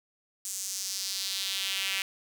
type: tone with high-pass filter sweep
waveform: sawtooth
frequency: 193.5 Hz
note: G3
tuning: 22 cents flat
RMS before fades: -33 dBFS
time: 0.45-2.02 s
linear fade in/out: 0 ms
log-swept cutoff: 7400 to 2500 Hz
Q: 2.3
effects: none